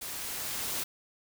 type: noise with level ramp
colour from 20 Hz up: white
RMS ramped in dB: -39 to -33 dBFS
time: 0.01-0.84 s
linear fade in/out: 10 ms
effects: none